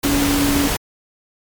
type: tone in noise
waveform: sine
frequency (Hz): 283.5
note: C#4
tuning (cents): +39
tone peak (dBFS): -16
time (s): 0.04-0.68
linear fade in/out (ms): 10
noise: pink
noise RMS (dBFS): -20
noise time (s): 0.03-0.77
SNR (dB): +1
effects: MP3 96 kbps